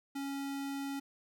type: tone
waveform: square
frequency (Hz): 277.2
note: C#4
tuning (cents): 0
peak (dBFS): -37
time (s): 0.15-1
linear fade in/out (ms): 10
effects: none